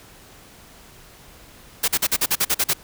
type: noise bursts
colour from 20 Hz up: white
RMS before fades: -19 dBFS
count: 10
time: 1.83-2.736 s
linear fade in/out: 10 ms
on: 51 ms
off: 44 ms
effects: pink hiss -47 dBFS RMS until 2.83 s